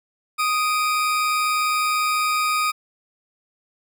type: tone pair together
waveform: 40% pulse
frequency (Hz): 1244.3 / 2349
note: D#6 / D7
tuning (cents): 0 / 0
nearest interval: major seventh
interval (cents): 1100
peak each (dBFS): -19 / -26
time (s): 0.38-2.72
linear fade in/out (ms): 20
effects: none